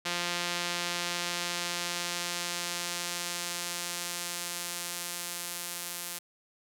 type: tone with band-pass filter sweep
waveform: sawtooth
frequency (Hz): 174.61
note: F3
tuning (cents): 0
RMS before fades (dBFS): -35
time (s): 0.05-6.19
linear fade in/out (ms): 10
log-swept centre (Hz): 3900 to 12000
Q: 0.7
effects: none